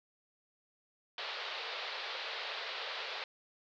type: band-pass noise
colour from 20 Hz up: white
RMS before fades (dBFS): -41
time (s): 1.18-3.24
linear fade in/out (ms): 2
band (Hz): 420 to 4400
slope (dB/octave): 48
effects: none